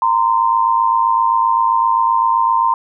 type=tone pair together; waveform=sine; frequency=926 / 1033.7 Hz; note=A#5 / C6; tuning=-12 / -21 cents; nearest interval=major second; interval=191 cents; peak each=-14 dBFS; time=0.02-2.74 s; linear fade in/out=2 ms; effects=none